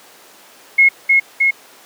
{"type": "tone with echo", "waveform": "sine", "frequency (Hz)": 2167, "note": "C#7", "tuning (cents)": -40, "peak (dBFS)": -6, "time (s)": [0.78, 0.89], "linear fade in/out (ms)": 10, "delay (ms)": 310, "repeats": 2, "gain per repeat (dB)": -2, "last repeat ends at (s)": 1.51, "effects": ["pink hiss -43 dBFS RMS until 1.85 s", "high-pass 400 Hz 12 dB/octave"]}